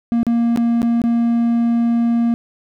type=tone with dropouts; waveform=triangle; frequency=234 Hz; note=A#3; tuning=7 cents sharp; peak=-11 dBFS; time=0.12-2.34 s; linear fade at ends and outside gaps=0 ms; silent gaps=0.231-0.267 / 0.561-0.574 / 0.818-0.829 / 1.017-1.039 s; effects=none